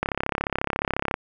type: click train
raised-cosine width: 0.5 ms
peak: -8 dBFS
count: 39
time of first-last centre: 0.03-1.141 s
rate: 34.2 Hz
effects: none